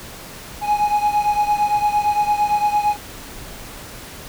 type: beating tone pair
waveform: triangle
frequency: 831 / 839.8 Hz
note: G#5 / G#5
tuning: +1 / +19 cents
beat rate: 8.8 Hz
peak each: -15 / -19 dBFS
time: 0.61-2.97 s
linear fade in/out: 50 ms
effects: pink hiss -36 dBFS RMS until 4.28 s